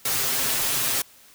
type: noise with comb filter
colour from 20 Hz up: white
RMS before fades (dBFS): -24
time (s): 0.05-1.02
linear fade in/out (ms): 5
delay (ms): 7.5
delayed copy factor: +0.95
effects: white hiss -52 dBFS RMS until 1.34 s